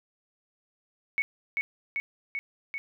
sine tone with echo, 2217 Hz, C#7, in tune, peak -23 dBFS, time 1.18-1.22 s, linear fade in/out 0 ms, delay 390 ms, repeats 4, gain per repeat -2 dB, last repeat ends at 2.78 s, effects none

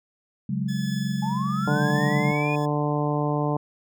sine chord, C# suspended fourth, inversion none, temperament equal, 138.59 / 185 / 207.7 Hz, C#3 / F#3 / G#3, 0 / 0 / 0 cents, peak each -28 dBFS, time 0.49-2.32 s, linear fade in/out 5 ms
15% pulse tone with tremolo, 1715 Hz, A6, 45 cents flat, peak -29 dBFS, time 0.68-2.66 s, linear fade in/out 10 ms, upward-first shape triangle, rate 0.97 Hz, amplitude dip 70%
sine linear sweep, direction up, 834 to 2489 Hz, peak -28 dBFS, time 1.22-2.56 s, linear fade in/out 10 ms
harmonic tone, 147.8 Hz, D3, 11 cents sharp, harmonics 1 / 2 / 3 / 4 / 5 / 6 / 7, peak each -25 / -28 / -30 / -31 / -32 / -33 / -33 dBFS, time 1.67-3.57 s, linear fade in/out 5 ms
effects none

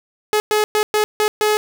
sawtooth tone bursts at uneven times, 424.4 Hz, G#4, 38 cents sharp, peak -10 dBFS, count 6, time 0.33-0.4 / 0.51-0.64 / 0.75-0.83 / 0.94-1.04 / 1.2-1.28 / 1.41-1.57 s, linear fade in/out 0 ms, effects none

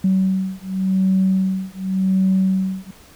sine beating tone pair, 189 / 189.89 Hz, F#3 / F#3, +37 / +45 cents, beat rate 0.89 Hz, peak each -18 dBFS, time 0.04-2.91 s, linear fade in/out 5 ms, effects tanh soft clip ceiling -8 dBFS + pink hiss -47 dBFS RMS until 3.15 s

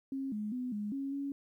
sine tone with pitch steps, 270 / 211 / 250.8 / 207.9 / 274.2 / 279.5 Hz, C#4 / G#3 / B3 / G#3 / C#4 / C#4, -45 / +28 / +27 / +2 / -19 / +14 cents, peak -34 dBFS, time 0.12-1.32 s, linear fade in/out 2 ms, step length 200 ms, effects 12-bit

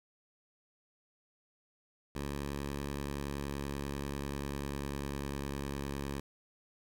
10% pulse tone with pitch glide, 70.7 to 69.81 Hz, C#2 to C#2, +35 to +13 cents, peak -28 dBFS, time 2.15-6.2 s, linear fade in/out 5 ms, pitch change -22 cents, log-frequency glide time 2.51-5.47 s, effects 11-bit

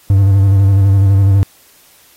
triangle tone with vibrato, 98 Hz, G2, in tune, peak -4 dBFS, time 0.1-1.43 s, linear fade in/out 0 ms, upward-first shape square, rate 12 Hz, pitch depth 30 cents each way, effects white hiss -47 dBFS RMS until 2.16 s + AAC 48 kbps

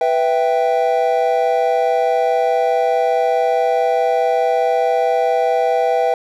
triangle chord, E minor, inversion second, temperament equal, 493.9 / 659.3 / 784 Hz, B4 / E5 / G5, 0 / 0 / 0 cents, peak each -16 dBFS, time 0.01-6.14 s, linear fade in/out 2 ms, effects none

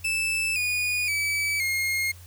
40% pulse tone with pitch steps, 2635 / 2459 / 2294 / 2140 Hz, E7 / D#7 / D7 / C7, -1 / -21 / -41 / +38 cents, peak -23 dBFS, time 0.04-2.12 s, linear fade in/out 10 ms, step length 520 ms, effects added 88 Hz sine -44 dBFS peak until 2.26 s + white hiss -52 dBFS RMS until 2.26 s

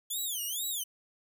5% pulse tone with vibrato, 3322 Hz, G#7, in tune, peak -25 dBFS, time 0.1-0.84 s, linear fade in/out 10 ms, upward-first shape sine, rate 2.2 Hz, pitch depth 270 cents each way, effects none

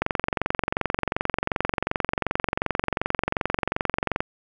click train, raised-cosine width 0.5 ms, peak -7 dBFS, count 96, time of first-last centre 0.02-4.205 s, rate 22.7 Hz, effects none

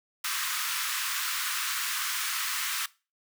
pink high-pass noise, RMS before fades -31 dBFS, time 0.24-2.86 s, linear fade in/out 5 ms, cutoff 1100 Hz, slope 48 dB/octave, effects noise-tail reverb RT60 0.3 s tail -20 dB re dry

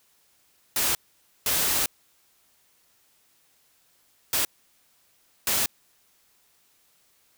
white noise bursts at uneven times, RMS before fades -24 dBFS, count 4, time 0.76-0.95 / 1.46-1.86 / 4.33-4.45 / 5.47-5.66 s, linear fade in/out 2 ms, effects white hiss -64 dBFS RMS until 7.37 s

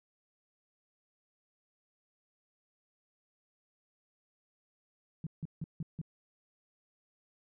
sine tone bursts, 159 Hz, D#3, 38 cents sharp, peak -34 dBFS, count 5, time 5.24-6.015 s, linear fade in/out 2 ms, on 27 ms, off 160 ms, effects none

